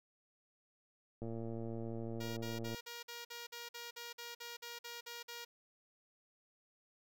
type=click train; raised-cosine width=2 ms; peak=-31 dBFS; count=175; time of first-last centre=1.22-2.746 s; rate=114 Hz
type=tone bursts; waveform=5% pulse; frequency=473.4 Hz; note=A#4; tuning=27 cents sharp; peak=-34 dBFS; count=15; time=2.2-5.45 s; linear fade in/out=10 ms; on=170 ms; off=50 ms
effects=none